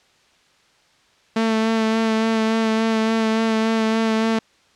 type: tone with vibrato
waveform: sawtooth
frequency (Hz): 222.6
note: A3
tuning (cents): +20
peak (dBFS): -13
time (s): 1.36-4.39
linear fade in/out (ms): 5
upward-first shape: sine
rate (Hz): 3.5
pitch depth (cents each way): 20
effects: white hiss -57 dBFS RMS until 4.75 s + low-pass 5000 Hz 12 dB/octave